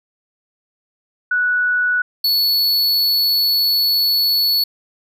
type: tone pair in turn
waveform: sine / square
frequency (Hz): 1474 / 4417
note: F#6 / C#8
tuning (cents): -7 / -7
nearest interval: octave + perfect fifth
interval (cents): 1900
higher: second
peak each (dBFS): -14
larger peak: neither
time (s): 1.31-2.02 / 2.24-4.64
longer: second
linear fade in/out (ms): 5
effects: none